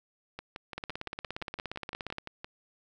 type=two click trains; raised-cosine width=0.3 ms; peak=-20 / -23 dBFS; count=25 / 13; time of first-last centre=0.78-2.184 / 0.39-2.445 s; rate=17.1 / 5.84 Hz; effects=none